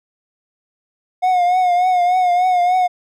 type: tone with vibrato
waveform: triangle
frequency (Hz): 723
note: F#5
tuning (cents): -40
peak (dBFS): -10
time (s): 1.22-2.88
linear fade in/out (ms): 20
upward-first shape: triangle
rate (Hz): 3.4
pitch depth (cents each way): 58
effects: none